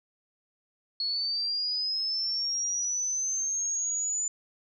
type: linear sweep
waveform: sine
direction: up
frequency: 4342 to 7040 Hz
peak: -27 dBFS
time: 1-4.28 s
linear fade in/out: 2 ms
effects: none